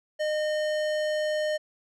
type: tone with tanh clipping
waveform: sine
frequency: 611 Hz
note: D#5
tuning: 32 cents flat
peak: -27 dBFS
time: 0.19-1.58 s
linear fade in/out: 20 ms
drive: 18 dB
effects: none